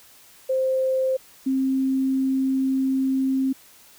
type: tone pair in turn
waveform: sine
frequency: 523.3 / 265.5 Hz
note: C5 / C4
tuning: 0 / +25 cents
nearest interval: octave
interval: 1175 cents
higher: first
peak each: -19 dBFS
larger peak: neither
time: 0.49-1.17 / 1.46-3.53 s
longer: second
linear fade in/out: 10 ms
effects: white hiss -51 dBFS RMS until 3.98 s